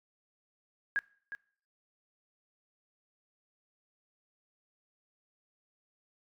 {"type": "tone with echo", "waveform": "sine", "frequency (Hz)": 1638, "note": "G#6", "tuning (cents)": -24, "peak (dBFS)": -26, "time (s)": [0.96, 0.99], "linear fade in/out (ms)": 0, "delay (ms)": 360, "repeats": 1, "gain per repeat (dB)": -11, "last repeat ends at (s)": 1.35, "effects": ["noise-tail reverb RT60 0.5 s tail -22 dB re dry", "MP3 96 kbps"]}